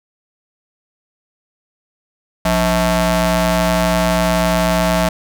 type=ring-modulated tone; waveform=sawtooth; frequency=233.1 Hz; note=A#3; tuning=in tune; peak=-6 dBFS; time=2.45-5.09 s; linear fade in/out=5 ms; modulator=410 Hz; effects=none